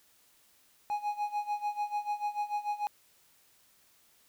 triangle tone with tremolo, 830.6 Hz, G#5, in tune, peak -26 dBFS, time 0.9-2.87 s, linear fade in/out 0 ms, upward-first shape sine, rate 6.8 Hz, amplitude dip 85%, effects white hiss -65 dBFS RMS until 4.28 s

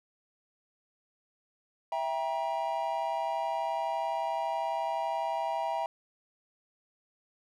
triangle chord, E diminished, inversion none, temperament just, 659.3 / 791.1 / 949.3 Hz, E5 / G5 / Bb5, 0 / +16 / +31 cents, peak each -32 / -32 / -32 dBFS, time 1.92-5.86 s, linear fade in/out 2 ms, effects none

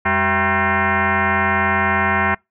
sine tone with frequency modulation, 378.3 Hz, F#4, 38 cents sharp, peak -14 dBFS, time 0.05-2.35 s, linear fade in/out 10 ms, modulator 290 Hz, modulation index 6.2, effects noise-tail reverb RT60 0.2 s tail -26 dB re dry

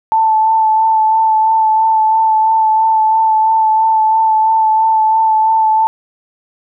sine tone with vibrato, 880 Hz, A5, in tune, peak -8 dBFS, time 0.12-5.87 s, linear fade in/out 0 ms, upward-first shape sine, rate 3 Hz, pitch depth 19 cents each way, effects none

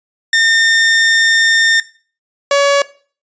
sawtooth tone pair in turn, 1815 / 564.3 Hz, A#6 / C#5, -47 / +31 cents, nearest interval octave + minor sixth, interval 2022 cents, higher first, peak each -5 dBFS, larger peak neither, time 0.33-1.8 / 2.51-2.82 s, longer first, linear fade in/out 2 ms, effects noise-tail reverb RT60 0.4 s tail -18 dB re dry + resampled to 16000 Hz

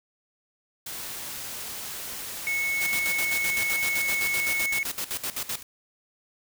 white noise, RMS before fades -36 dBFS, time 0.86-4.64 s, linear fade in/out 5 ms
triangle tone, 2200 Hz, C#7, 14 cents flat, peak -23 dBFS, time 2.47-4.83 s, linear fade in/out 0 ms
white noise with tremolo, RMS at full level -30 dBFS, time 2.8-5.63 s, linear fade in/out 20 ms, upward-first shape square, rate 7.8 Hz, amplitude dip 80%
effects none

